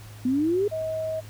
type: exponential sweep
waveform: sine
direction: up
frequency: 244 to 423.5 Hz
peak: -20 dBFS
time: 0.25-0.68 s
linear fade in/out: 5 ms
type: tone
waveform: sine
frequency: 636 Hz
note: D#5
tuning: 38 cents sharp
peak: -26 dBFS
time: 0.71-1.21 s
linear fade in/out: 20 ms
effects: added 106 Hz sine -41 dBFS peak until 1.29 s + pink hiss -49 dBFS RMS until 1.29 s